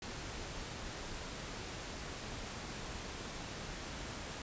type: noise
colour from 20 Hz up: pink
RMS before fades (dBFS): -44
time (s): 0.02-4.42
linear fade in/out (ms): 2
effects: resampled to 16000 Hz